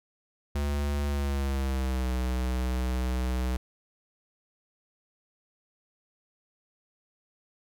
square tone with pitch glide, 72 to 63.04 Hz, D2 to B1, -34 to +36 cents, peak -27 dBFS, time 0.55-3.57 s, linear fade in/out 5 ms, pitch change -230 cents, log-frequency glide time 1.06-2.11 s, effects none

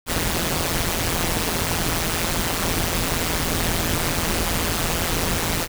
pink noise with amplitude modulation, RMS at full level -19 dBFS, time 0.06-5.68 s, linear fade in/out 50 ms, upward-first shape sine, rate 168 Hz, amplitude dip 85%, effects none

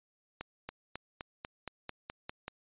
accelerating click train, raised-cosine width 0.3 ms, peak -23 dBFS, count 10, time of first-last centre 0.41-2.481 s, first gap 280 ms, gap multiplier 0.95, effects resampled to 8000 Hz

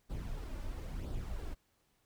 brown noise with flanger, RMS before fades -40 dBFS, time 0.09-1.55 s, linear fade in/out 20 ms, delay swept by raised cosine 0.22 to 3.42 ms, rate 0.99 Hz, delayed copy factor +0.55, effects pink hiss -75 dBFS RMS until 2.05 s

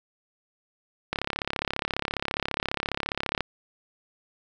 click train, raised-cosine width 0.3 ms, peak -10 dBFS, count 80, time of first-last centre 1.13-3.407 s, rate 34.7 Hz, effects none

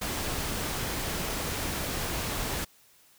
pink noise, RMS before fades -32 dBFS, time 0.01-2.65 s, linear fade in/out 10 ms, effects white hiss -60 dBFS RMS until 3.18 s

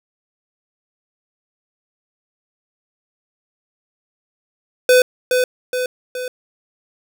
square tone with echo, 503 Hz, B4, 32 cents sharp, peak -9 dBFS, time 4.89-5.02 s, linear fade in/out 2 ms, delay 420 ms, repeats 3, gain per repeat -5 dB, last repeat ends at 6.28 s, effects none

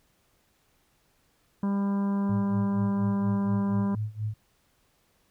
harmonic tone, 199.2 Hz, G3, 28 cents sharp, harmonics 1 / 2 / 3 / 4 / 5 / 6 / 7 / 8, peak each -24 / -40 / -43 / -47 / -39 / -50 / -53 / -53 dBFS, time 1.63-3.95 s, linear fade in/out 2 ms
sine tone with tremolo, 107.3 Hz, A2, 43 cents flat, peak -26 dBFS, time 2.29-4.34 s, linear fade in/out 5 ms, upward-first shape sine, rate 4.2 Hz, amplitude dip 90%
effects pink hiss -68 dBFS RMS until 5.3 s

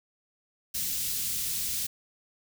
white band-stop noise, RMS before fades -31 dBFS, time 0.74-1.87 s, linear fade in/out 10 ms, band 180 to 3500 Hz, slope 12 dB/octave, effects none

